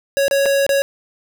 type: tone with dropouts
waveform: square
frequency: 554.4 Hz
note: C#5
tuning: in tune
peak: -14 dBFS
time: 0.17-0.82 s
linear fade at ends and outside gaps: 0 ms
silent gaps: 0.281-0.311 / 0.457-0.461 / 0.665-0.692 s
effects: none